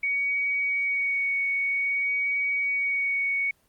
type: tone with vibrato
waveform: sine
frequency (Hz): 2242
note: C#7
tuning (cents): +19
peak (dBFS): -23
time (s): 0.03-3.51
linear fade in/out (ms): 5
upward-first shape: sine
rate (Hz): 0.52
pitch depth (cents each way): 11
effects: pink hiss -65 dBFS RMS until 3.68 s + Opus 24 kbps